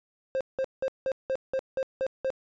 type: tone bursts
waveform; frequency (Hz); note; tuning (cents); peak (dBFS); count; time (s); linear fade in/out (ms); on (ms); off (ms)
triangle; 529; C5; +19; -23; 9; 0.35-2.303; 0; 57; 180
effects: resampled to 16000 Hz